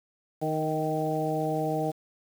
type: harmonic tone with a mistuned harmonic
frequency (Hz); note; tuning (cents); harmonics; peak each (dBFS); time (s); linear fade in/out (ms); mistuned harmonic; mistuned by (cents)
155.56; D#3; 0; 1 / 2 / 3 / 4 / 5; -32 / -32 / -32 / -32 / -32; 0.41-1.92; 20; 4; +19
effects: 8-bit